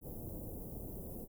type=band-stop noise; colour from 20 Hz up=pink; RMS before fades=-45 dBFS; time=0.01-1.28 s; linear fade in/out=50 ms; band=570 to 13000 Hz; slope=24 dB/octave; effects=none